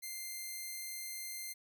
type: tone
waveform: 5% pulse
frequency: 2093 Hz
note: C7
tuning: in tune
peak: -31 dBFS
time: 0.02-1.54 s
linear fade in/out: 20 ms
effects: none